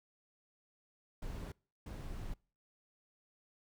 brown noise bursts at uneven times, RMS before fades -43 dBFS, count 2, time 1.22-1.52 / 1.86-2.34 s, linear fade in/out 5 ms, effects noise-tail reverb RT60 0.4 s tail -25 dB re dry

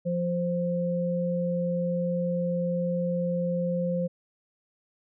sine tone pair together, 174.82 / 523.3 Hz, F3 / C5, +2 / 0 cents, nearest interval octave + perfect fifth, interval 1898 cents, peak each -27 / -28 dBFS, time 0.05-4.08 s, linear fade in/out 20 ms, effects none

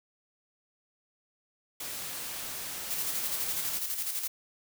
white noise, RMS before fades -38 dBFS, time 1.8-3.79 s, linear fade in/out 5 ms
blue noise with tremolo, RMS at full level -32 dBFS, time 2.9-4.28 s, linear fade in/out 10 ms, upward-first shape square, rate 12 Hz, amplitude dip 45%
effects none

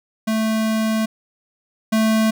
square tone pair in turn, 220 / 220 Hz, A3 / A3, 0 / 0 cents, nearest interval unison, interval 0 cents, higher neither, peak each -18 / -15 dBFS, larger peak second, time 0.27-1.06 / 1.92-2.31 s, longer first, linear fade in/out 10 ms, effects none

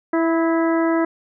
harmonic tone with a mistuned harmonic, 329.6 Hz, E4, in tune, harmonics 1 / 2 / 3 / 4 / 5 / 6, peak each -17 / -23 / -27 / -29 / -31 / -33 dBFS, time 0.13-1.05 s, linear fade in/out 5 ms, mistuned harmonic 4, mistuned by -27 cents, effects none

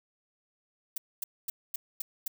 violet noise bursts, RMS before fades -33 dBFS, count 6, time 0.96-2.28 s, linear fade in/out 5 ms, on 20 ms, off 240 ms, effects none

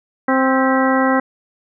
harmonic tone with a mistuned harmonic, 262.9 Hz, C4, 8 cents sharp, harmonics 1 / 2 / 3 / 4 / 5 / 6 / 7, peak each -16 / -19 / -21 / -22 / -23 / -24 / -24 dBFS, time 0.28-1.2 s, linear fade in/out 5 ms, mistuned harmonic 7, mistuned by +87 cents, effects none

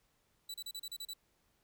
sawtooth tone bursts, 3951 Hz, B7, in tune, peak -38 dBFS, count 8, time 0.49-1.136 s, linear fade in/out 5 ms, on 51 ms, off 34 ms, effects pink hiss -75 dBFS RMS until 1.63 s

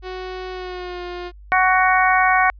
sawtooth tone with pitch glide, 370 to 354.9 Hz, F#4 to F4, 0 to +28 cents, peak -24 dBFS, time 0.02-1.32 s, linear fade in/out 50 ms, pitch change -72 cents, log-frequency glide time 0.51-1.03 s
harmonic tone, 371.9 Hz, F#4, 9 cents sharp, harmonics 2 / 3 / 4 / 5 / 6, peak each -17 / -19 / -20 / -21 / -22 dBFS, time 1.52-2.5 s, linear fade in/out 0 ms
effects added 50 Hz sine -39 dBFS peak until 2.59 s + resampled to 11025 Hz

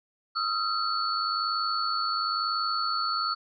sine tone cluster, 1262 / 1363 / 4438 Hz, D#6 / F6 / C#8, +24 / -43 / +1 cents, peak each -30 dBFS, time 0.35-3.35 s, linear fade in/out 20 ms, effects none

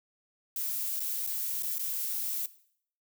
violet noise with dropouts, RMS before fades -33 dBFS, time 0.56-2.46 s, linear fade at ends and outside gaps 2 ms, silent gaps 0.996-1.003 / 1.266-1.272 / 1.625-1.631 / 1.783-1.793 s, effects noise-tail reverb RT60 0.6 s tail -17 dB re dry

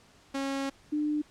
sawtooth / sine tone pair in turn, 273.4 / 299.6 Hz, C#4 / D4, -24 / +35 cents, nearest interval major second, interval 159 cents, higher second, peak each -26 dBFS, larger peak neither, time 0.34-0.7 / 0.92-1.22 s, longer first, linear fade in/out 10 ms, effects pink hiss -59 dBFS RMS until 1.3 s + low-pass 8000 Hz 12 dB/octave

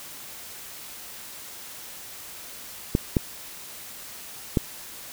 clicks, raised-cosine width 3 ms, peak -6 dBFS, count 3, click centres 2.951 / 3.168 / 4.572 s, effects white hiss -41 dBFS RMS until 5.12 s

